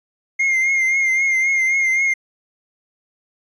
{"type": "tone with vibrato", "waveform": "triangle", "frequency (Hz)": 2119, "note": "C7", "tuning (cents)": 21, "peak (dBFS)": -13, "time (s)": [0.39, 2.14], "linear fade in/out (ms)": 10, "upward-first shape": "triangle", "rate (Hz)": 3.8, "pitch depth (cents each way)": 48, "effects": ["resampled to 22050 Hz"]}